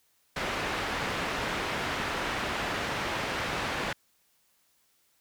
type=low-pass noise; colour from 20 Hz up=white; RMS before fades=-32 dBFS; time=0.36-3.93 s; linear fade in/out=5 ms; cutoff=2100 Hz; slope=12 dB/octave; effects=white hiss -69 dBFS RMS until 5.2 s